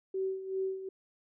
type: tone with tremolo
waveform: sine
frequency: 381.6 Hz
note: G4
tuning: 47 cents flat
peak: -29 dBFS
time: 0.14-0.89 s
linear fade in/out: 5 ms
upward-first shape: sine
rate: 2.6 Hz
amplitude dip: 70%
effects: none